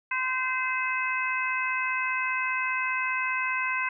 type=harmonic tone; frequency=515 Hz; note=C5; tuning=28 cents flat; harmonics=2 / 3 / 4 / 5; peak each=-31 / -31 / -31 / -31 dBFS; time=0.11-3.89 s; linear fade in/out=5 ms; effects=none